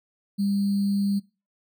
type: tone with sample-and-hold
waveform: sine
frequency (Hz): 199.8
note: G3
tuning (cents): +33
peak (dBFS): -21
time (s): 0.38-1.2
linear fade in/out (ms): 20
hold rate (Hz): 4410
effects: noise-tail reverb RT60 0.3 s tail -22 dB re dry